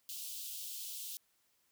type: high-pass noise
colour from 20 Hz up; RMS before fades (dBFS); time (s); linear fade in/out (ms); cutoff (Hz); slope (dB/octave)
white; -44; 0.09-1.17; 0; 2900; 48
effects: white hiss -75 dBFS RMS until 1.71 s